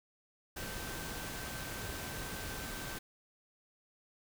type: tone in noise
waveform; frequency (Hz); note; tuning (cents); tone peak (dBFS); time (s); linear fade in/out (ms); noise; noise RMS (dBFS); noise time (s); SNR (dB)
sine; 1551; G6; -19; -49; 0.56-2.99; 10; pink; -42; 0.56-2.99; -10
effects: none